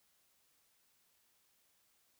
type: silence
effects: white hiss -74 dBFS RMS until 2.19 s